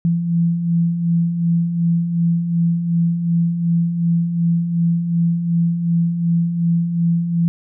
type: beating tone pair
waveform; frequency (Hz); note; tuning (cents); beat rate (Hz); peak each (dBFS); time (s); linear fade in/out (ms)
sine; 167 / 169.7; E3 / F3; +23 / -49; 2.7; -24 / -15; 0.05-7.48; 0
effects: none